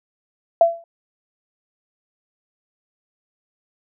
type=tone with exponential decay; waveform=sine; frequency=674 Hz; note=E5; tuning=38 cents sharp; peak=-6 dBFS; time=0.61-0.84 s; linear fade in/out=2 ms; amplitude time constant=49 ms; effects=none

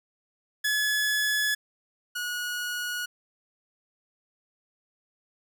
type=tone pair in turn; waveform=sawtooth; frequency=1705 / 1454.7 Hz; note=G#6 / F#6; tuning=+45 / -30 cents; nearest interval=minor third; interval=275 cents; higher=first; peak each=-20 / -26 dBFS; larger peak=first; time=0.64-1.55 / 2.15-3.06 s; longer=neither; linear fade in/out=10 ms; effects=none

